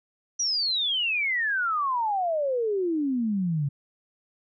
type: exponential sweep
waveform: sine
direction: down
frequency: 5920 to 136.5 Hz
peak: -23 dBFS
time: 0.39-3.69 s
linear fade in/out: 10 ms
effects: none